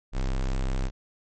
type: tone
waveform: square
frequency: 32.7 Hz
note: C1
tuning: in tune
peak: -25 dBFS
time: 0.12-0.91 s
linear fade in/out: 50 ms
effects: MP3 32 kbps